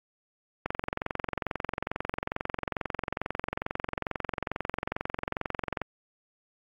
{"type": "click train", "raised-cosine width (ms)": 0.5, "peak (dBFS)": -14, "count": 116, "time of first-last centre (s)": [0.66, 5.817], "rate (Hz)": 22.3, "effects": ["AAC 48 kbps"]}